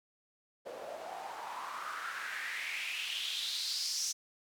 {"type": "noise with band-pass filter sweep", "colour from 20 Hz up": "white", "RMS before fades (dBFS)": -39, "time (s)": [0.65, 4.13], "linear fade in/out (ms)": 20, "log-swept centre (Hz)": [520, 6000], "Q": 4.6, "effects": []}